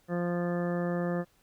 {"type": "harmonic tone", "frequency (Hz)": 174.61, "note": "F3", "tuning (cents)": 0, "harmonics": [1, 2, 3, 4, 5, 6, 7, 8, 9, 10], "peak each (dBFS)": [-30, -35, -34, -41, -50, -49, -44, -52, -52, -44], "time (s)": [0.08, 1.25], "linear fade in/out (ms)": 50, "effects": ["pink hiss -67 dBFS RMS until 1.42 s"]}